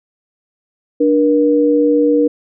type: tone pair together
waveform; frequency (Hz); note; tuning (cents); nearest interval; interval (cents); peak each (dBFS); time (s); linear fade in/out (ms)
sine; 295.1 / 477.1; D4 / A#4; +8 / +40; minor sixth; 832; -12; 1-2.28; 10
effects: none